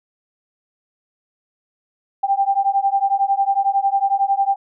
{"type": "beating tone pair", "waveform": "sine", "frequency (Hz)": [784, 795], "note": ["G5", "G5"], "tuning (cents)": [0, 24], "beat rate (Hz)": 11, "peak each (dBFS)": -18, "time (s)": [2.23, 4.56], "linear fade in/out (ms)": 10, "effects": []}